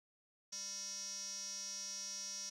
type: tone with band-pass filter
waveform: square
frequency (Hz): 197.8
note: G3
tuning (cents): +16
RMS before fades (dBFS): -45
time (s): 0.52-2.5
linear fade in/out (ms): 10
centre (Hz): 5700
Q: 9.9
effects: none